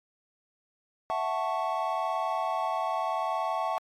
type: chord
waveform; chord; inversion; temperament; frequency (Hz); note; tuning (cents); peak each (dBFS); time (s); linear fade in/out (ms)
triangle; F# minor seventh; third; equal; 659.3 / 740 / 880 / 1108.7; E5 / F#5 / A5 / C#6; 0 / 0 / 0 / 0; -31; 1.1-3.78; 0
effects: AAC 48 kbps